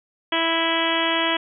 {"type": "harmonic tone with a mistuned harmonic", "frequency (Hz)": 329.6, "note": "E4", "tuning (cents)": 0, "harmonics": [1, 2, 3, 4, 5, 6, 7, 8, 9, 10], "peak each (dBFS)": [-27, -27, -26, -31, -29, -28, -31, -32, -28, -27], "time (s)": [0.32, 1.37], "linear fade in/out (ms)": 5, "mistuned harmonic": 8, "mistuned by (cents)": -16, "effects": []}